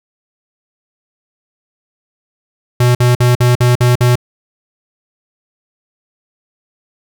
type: tone bursts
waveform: square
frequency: 122.9 Hz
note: B2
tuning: 8 cents flat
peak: -8 dBFS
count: 7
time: 2.8-4.156 s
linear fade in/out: 5 ms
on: 150 ms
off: 51 ms
effects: none